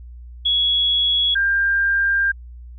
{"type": "tone pair in turn", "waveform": "sine", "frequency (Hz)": [3354, 1595.3], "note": ["G#7", "G6"], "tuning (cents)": [16, 30], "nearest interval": "octave + minor second", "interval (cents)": 1286, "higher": "first", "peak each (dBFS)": -15, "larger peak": "neither", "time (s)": [[0.45, 1.35], [1.35, 2.32]], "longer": "second", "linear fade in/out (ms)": 10, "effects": ["added 60 Hz sine -35 dBFS peak until 2.78 s"]}